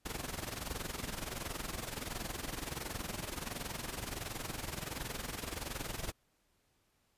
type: noise with amplitude modulation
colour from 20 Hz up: pink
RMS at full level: -38 dBFS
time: 0.05-6.12 s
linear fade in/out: 10 ms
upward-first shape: sine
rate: 21.4 Hz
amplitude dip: 75%
effects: pink hiss -75 dBFS RMS until 7.17 s + resampled to 32000 Hz